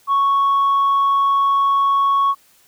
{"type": "tone", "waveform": "sine", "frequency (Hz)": 1108.7, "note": "C#6", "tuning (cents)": 0, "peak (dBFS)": -11, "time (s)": [0.07, 2.35], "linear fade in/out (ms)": 50, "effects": ["tanh soft clip ceiling -11 dBFS", "white hiss -54 dBFS RMS until 2.67 s"]}